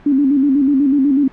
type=tone with vibrato; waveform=sine; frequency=277.2 Hz; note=C#4; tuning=in tune; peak=-10 dBFS; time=0.06-1.28 s; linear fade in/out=5 ms; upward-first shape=square; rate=8.1 Hz; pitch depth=76 cents each way; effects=pink hiss -43 dBFS RMS until 1.32 s + low-pass 2000 Hz 12 dB/octave